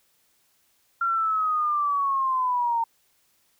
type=linear sweep; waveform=sine; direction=down; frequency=1378 to 911 Hz; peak=-21 dBFS; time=1.01-2.84 s; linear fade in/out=5 ms; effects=white hiss -66 dBFS RMS until 3.59 s